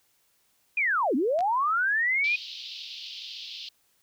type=linear two-way sweep; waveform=sine; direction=down then up; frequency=2500 to 233.1 to 2500 Hz; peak=-22 dBFS; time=0.77-2.36 s; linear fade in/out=5 ms; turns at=1.15 s
type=clicks; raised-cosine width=0.2 ms; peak=-24 dBFS; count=2; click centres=1.39 / 1.407 s
type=band-pass noise; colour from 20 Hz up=pink; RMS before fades=-40 dBFS; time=2.24-3.69 s; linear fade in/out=2 ms; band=2900 to 4800 Hz; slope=48 dB/octave
effects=white hiss -68 dBFS RMS until 4.02 s